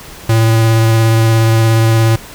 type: tone with vibrato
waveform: square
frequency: 112.7 Hz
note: A2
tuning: 42 cents sharp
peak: -8 dBFS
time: 0.29-2.16 s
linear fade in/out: 5 ms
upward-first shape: sine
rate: 17 Hz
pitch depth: 12 cents each way
effects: pink hiss -33 dBFS RMS until 2.34 s